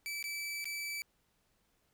sawtooth tone with dropouts, 2311 Hz, D7, 28 cents flat, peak -34 dBFS, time 0.06-1.02 s, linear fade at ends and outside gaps 0 ms, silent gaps 0.227-0.241 / 0.643-0.655 s, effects pink hiss -75 dBFS RMS until 1.93 s

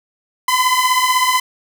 sawtooth beating tone pair, 1007 / 1023 Hz, B5 / C6, +33 / -39 cents, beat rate 16 Hz, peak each -12 dBFS, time 0.48-1.4 s, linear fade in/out 5 ms, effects none

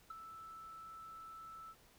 sine tone with ADSR envelope, 1318.5 Hz, E6, in tune, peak -39 dBFS, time 0.1-1.75 s, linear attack 7 ms, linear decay 12 ms, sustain -10 dB, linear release 50 ms, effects tanh soft clip ceiling -41 dBFS + pink hiss -66 dBFS RMS until 1.98 s

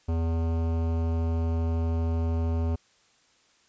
sine tone with hard clipping, 82.4 Hz, E2, in tune, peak -26 dBFS, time 0.08-2.76 s, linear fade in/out 10 ms, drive 17 dB, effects white hiss -63 dBFS RMS until 3.68 s + resampled to 16000 Hz

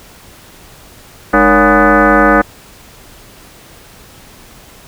sine tone with frequency modulation, 465.4 Hz, A#4, 3 cents flat, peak -5 dBFS, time 1.33-2.42 s, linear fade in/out 10 ms, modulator 257 Hz, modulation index 4.7, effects pink hiss -39 dBFS RMS until 4.87 s

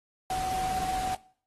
sine tone in noise, 750 Hz, F#5, 23 cents sharp, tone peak -28 dBFS, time 0.3-1.15 s, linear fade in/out 2 ms, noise pink, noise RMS -38 dBFS, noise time 0.3-1.15 s, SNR +7 dB, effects noise-tail reverb RT60 0.5 s tail -20 dB re dry + AAC 32 kbps

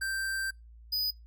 square tone pair in turn, 1568 / 4978 Hz, G6 / D#8, 0 / 0 cents, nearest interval octave + minor sixth, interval 2000 cents, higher second, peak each -31 / -28 dBFS, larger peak second, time 0.01-0.51 / 0.92-1.11 s, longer first, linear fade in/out 10 ms, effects noise-tail reverb RT60 0.2 s tail -25 dB re dry + added 57 Hz sine -49 dBFS peak until 1.26 s

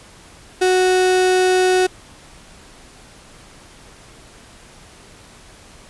35% pulse tone, 369.3 Hz, F#4, 3 cents flat, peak -11 dBFS, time 0.61-1.87 s, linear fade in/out 10 ms, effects pink hiss -44 dBFS RMS until 5.89 s + resampled to 24000 Hz

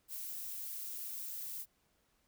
violet noise, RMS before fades -43 dBFS, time 0.08-1.66 s, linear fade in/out 50 ms, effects pink hiss -75 dBFS RMS until 2.27 s

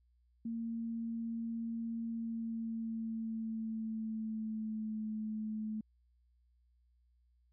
sine tone with pitch glide, 229.2 to 216.3 Hz, A#3 to A3, -29 to -29 cents, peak -36 dBFS, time 0.45-5.81 s, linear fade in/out 5 ms, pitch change -100 cents, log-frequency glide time 2.06-5.06 s, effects added 60 Hz sine -68 dBFS peak until 7.52 s

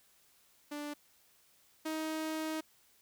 sawtooth tone pair in turn, 293.7 / 314.9 Hz, D4 / D#4, 0 / +21 cents, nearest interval minor second, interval 121 cents, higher second, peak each -35 / -31 dBFS, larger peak second, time 0.71-0.94 / 1.85-2.61 s, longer second, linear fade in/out 10 ms, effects white hiss -67 dBFS RMS until 3.01 s

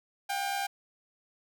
sawtooth tone pair together, 725.7 / 795 Hz, F#5 / G5, -34 / +24 cents, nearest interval major second, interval 158 cents, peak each -34 / -27 dBFS, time 0.29-0.67 s, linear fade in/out 10 ms, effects none

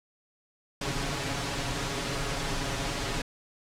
pink noise with comb filter, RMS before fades -31 dBFS, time 0.81-3.22 s, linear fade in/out 5 ms, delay 7.2 ms, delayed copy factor +0.75, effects low-pass 7000 Hz 12 dB/octave

